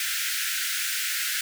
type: high-pass noise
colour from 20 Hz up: pink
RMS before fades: -28 dBFS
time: 0-1.41 s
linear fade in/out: 2 ms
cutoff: 1400 Hz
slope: 96 dB/octave
effects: none